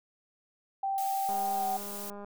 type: tone with pitch glide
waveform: sine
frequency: 781 to 764 Hz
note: G5 to G5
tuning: -7 to -45 cents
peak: -28 dBFS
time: 0.83-1.77 s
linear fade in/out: 5 ms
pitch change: -38 cents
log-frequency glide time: 1.59-1.64 s
type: noise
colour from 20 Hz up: blue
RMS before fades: -41 dBFS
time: 0.98-2.1 s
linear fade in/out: 0 ms
type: click train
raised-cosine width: 1 ms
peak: -31 dBFS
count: 195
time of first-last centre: 1.29-2.246 s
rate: 203 Hz
effects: none